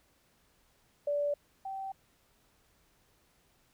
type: tone pair in turn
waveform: sine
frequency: 580 / 774.2 Hz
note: D5 / G5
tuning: -22 / -22 cents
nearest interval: perfect fourth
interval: 500 cents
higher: second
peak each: -28 / -36 dBFS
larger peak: first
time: 1.07-1.34 / 1.65-1.92 s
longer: neither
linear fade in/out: 5 ms
effects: pink hiss -69 dBFS RMS until 3.73 s